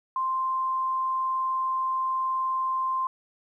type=tone; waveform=sine; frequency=1046.5 Hz; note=C6; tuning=in tune; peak=-24 dBFS; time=0.16-3.07 s; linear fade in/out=2 ms; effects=11-bit